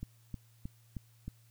click train, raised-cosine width 5 ms, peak -27 dBFS, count 5, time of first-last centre 0.03-1.28 s, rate 3.2 Hz, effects added 114 Hz sine -61 dBFS peak until 1.5 s + white hiss -69 dBFS RMS until 1.5 s

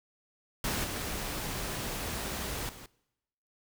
pink noise with level steps, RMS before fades -32 / -36 / -48 dBFS, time 0.64-2.86 s, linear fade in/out 2 ms, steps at 0.84 / 2.69 s, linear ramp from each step 2 ms, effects noise-tail reverb RT60 0.9 s tail -23 dB re dry

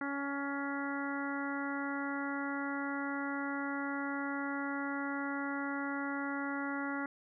harmonic tone, 280.3 Hz, C#4, 19 cents sharp, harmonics 1 / 2 / 3 / 4 / 5 / 6 / 7, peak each -37 / -46 / -44 / -45 / -41 / -46 / -45 dBFS, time 0.01-7.06 s, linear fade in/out 2 ms, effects none

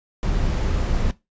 brown noise, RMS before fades -21 dBFS, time 0.23-1.11 s, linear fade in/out 0 ms, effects noise-tail reverb RT60 0.2 s tail -17 dB re dry + resampled to 16000 Hz

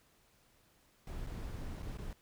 brown noise with dropouts, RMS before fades -42 dBFS, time 1.07-2.13 s, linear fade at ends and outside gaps 2 ms, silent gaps 1.266-1.27 / 1.824-1.828 / 1.973-1.984 s, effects pink hiss -69 dBFS RMS until 2.21 s

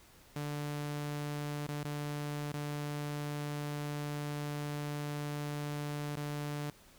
sawtooth tone with dropouts, 146.83 Hz, D3, in tune, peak -32 dBFS, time 0.36-6.7 s, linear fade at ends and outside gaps 2 ms, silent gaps 1.666-1.687 / 1.834-1.848 / 2.521-2.539 / 6.157-6.171 s, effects pink hiss -60 dBFS RMS until 6.98 s

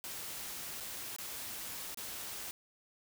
white noise with dropouts, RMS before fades -43 dBFS, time 0.04-2.51 s, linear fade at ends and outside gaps 0 ms, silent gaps 0.801-0.806 / 1.163-1.185 / 1.945-1.973 s, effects none

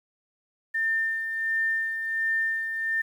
sine tone with tremolo, 1800 Hz, A6, 39 cents sharp, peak -22 dBFS, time 0.74-3.02 s, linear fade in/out 10 ms, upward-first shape sine, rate 1.4 Hz, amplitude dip 50%, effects 9-bit

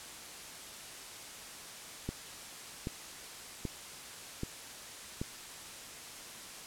click train, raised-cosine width 3 ms, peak -22 dBFS, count 5, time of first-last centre 2.09-5.215 s, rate 1.28 Hz, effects white hiss -47 dBFS RMS until 6.66 s + low-pass 10000 Hz 12 dB/octave

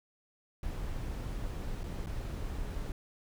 brown noise with dropouts, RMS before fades -37 dBFS, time 0.63-2.92 s, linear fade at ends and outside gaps 2 ms, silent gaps 1.834-1.839 / 2.061-2.069 s, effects none

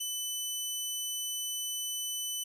15% pulse tone, 3000 Hz, F#7, 23 cents sharp, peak -26 dBFS, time 0-2.44 s, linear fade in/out 10 ms, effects none

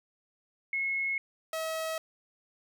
sine / sawtooth tone pair in turn, 2176 / 642.1 Hz, C#7 / E5, -33 / -46 cents, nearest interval octave + major sixth, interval 2113 cents, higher first, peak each -28 dBFS, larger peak neither, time 0.73-1.18 / 1.53-1.98 s, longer neither, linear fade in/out 2 ms, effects none

